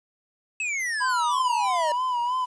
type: exponential sweep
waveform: square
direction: down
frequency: 2637 to 587.3 Hz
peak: -26 dBFS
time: 0.6-1.92 s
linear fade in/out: 2 ms
type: tone with vibrato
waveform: triangle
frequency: 987.8 Hz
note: B5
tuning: in tune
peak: -21 dBFS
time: 1-2.46 s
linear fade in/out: 20 ms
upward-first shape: sine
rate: 3.1 Hz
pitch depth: 69 cents each way
effects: resampled to 22050 Hz + 9-bit